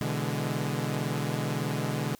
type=chord; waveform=sawtooth; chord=E dominant seventh; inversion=second; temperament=equal with one note detuned; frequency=125.05 / 146.83 / 164.81 / 207.7 Hz; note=B2 / D3 / E3 / G#3; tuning=+22 / 0 / 0 / 0 cents; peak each=-29 / -28 / -33 / -31 dBFS; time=0.01-2.15 s; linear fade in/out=0 ms; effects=white hiss -59 dBFS RMS until 2.19 s